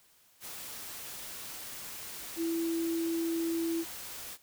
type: tone in noise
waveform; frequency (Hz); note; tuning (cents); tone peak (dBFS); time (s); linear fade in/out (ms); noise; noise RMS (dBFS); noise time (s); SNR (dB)
sine; 331.6; E4; +10; -29; 2.36-3.85; 50; white; -43; 0.4-4.38; +11
effects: white hiss -64 dBFS RMS until 4.42 s